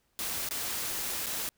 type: noise with dropouts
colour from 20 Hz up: white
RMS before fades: -34 dBFS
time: 0.19-1.49 s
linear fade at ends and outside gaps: 1 ms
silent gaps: 0.489-0.509 / 1.261-1.266 s
effects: pink hiss -73 dBFS RMS until 1.57 s

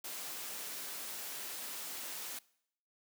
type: high-pass noise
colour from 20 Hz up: white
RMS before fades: -43 dBFS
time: 0.04-2.39 s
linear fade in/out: 5 ms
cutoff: 220 Hz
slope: 12 dB/octave
effects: noise-tail reverb RT60 0.7 s tail -22 dB re dry

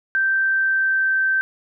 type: tone with pitch glide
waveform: sine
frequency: 1563 to 1554 Hz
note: G6 to G6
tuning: -6 to -16 cents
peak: -16 dBFS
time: 0.15-1.41 s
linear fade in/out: 0 ms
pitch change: -10 cents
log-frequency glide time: 0.4-1.19 s
effects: none

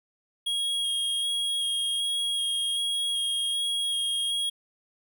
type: tone with vibrato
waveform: square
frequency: 3278 Hz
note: G#7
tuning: 23 cents flat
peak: -26 dBFS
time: 0.46-4.5 s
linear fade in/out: 10 ms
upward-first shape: square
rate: 1.3 Hz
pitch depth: 11 cents each way
effects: none

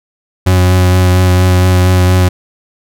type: tone with vibrato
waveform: 40% pulse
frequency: 91.4 Hz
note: F#2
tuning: 21 cents flat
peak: -5 dBFS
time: 0.46-2.29 s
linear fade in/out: 10 ms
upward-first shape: sine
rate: 4.3 Hz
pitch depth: 16 cents each way
effects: none

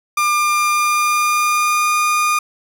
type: tone with pitch glide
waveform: 30% pulse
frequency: 1199 to 1217.1 Hz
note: D6 to D#6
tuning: +36 to -39 cents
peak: -11 dBFS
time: 0.17-2.39 s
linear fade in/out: 5 ms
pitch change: +25 cents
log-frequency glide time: 0.55-1.93 s
effects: none

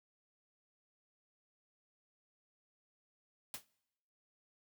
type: noise with exponential decay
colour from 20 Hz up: white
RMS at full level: -39 dBFS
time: 3.54-3.65 s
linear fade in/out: 1 ms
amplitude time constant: 23 ms
effects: noise-tail reverb RT60 0.9 s tail -24 dB re dry

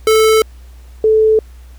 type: tone pair in turn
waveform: square / sine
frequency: 438.5 / 436.5 Hz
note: A4 / A4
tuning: -6 / -14 cents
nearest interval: unison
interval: 8 cents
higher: first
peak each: -8 / -7 dBFS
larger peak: second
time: 0.07-0.42 / 1.04-1.39 s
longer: neither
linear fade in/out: 2 ms
effects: added 61 Hz sine -34 dBFS peak until 1.78 s + pink hiss -50 dBFS RMS until 1.78 s

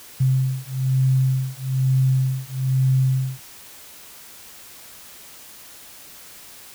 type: beating tone pair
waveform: sine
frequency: 130.81 / 131.91 Hz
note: C3 / C3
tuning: 0 / +14 cents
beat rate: 1.1 Hz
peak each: -20 dBFS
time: 0.2-3.4 s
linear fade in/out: 10 ms
effects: white hiss -43 dBFS RMS until 6.74 s

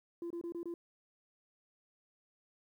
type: tone bursts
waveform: sine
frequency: 341.7 Hz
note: F4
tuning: 38 cents flat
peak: -36 dBFS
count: 5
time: 0.22-0.74 s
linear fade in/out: 2 ms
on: 84 ms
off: 25 ms
effects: tanh soft clip ceiling -36 dBFS + 12-bit

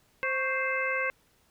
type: harmonic tone with a mistuned harmonic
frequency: 523.3 Hz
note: C5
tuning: in tune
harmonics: 1 / 2 / 3 / 4 / 5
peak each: -33 / -35 / -32 / -31 / -36 dBFS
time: 0.23-1.1 s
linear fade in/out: 0 ms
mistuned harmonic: 2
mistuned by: +100 cents
effects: pink hiss -66 dBFS RMS until 1.5 s

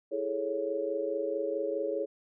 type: chord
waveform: sine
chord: A major seventh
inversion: second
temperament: equal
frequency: 329.6 / 415.3 / 440 / 554.4 Hz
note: E4 / G#4 / A4 / C#5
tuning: 0 / 0 / 0 / 0 cents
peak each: -38 / -34 / -36 / -33 dBFS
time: 0.11-2.06 s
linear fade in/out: 20 ms
effects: none

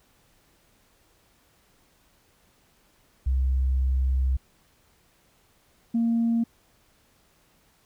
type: tone pair in turn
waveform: sine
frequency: 65.41 / 231.2 Hz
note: C2 / A#3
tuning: 0 / -14 cents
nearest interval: octave + minor seventh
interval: 2186 cents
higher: second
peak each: -19 dBFS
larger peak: neither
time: 3.26-4.37 / 5.94-6.44 s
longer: first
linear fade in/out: 10 ms
effects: tanh soft clip ceiling -17 dBFS + pink hiss -63 dBFS RMS until 7.85 s

